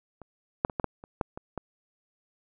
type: clicks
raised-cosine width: 1 ms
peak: -30 / -8 / -24 / -14 / -12 / -30 / -12 / -24 / -19 dBFS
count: 9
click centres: 0.217 / 0.649 / 0.698 / 0.798 / 0.843 / 1.039 / 1.212 / 1.375 / 1.577 s
effects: none